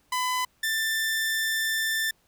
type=tone pair in turn; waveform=sawtooth; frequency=1006 / 1777 Hz; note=B5 / A6; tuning=+32 / +17 cents; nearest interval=minor seventh; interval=985 cents; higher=second; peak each=-21 dBFS; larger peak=neither; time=0.12-0.45 / 0.63-2.11 s; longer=second; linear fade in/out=5 ms; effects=pink hiss -66 dBFS RMS until 2.27 s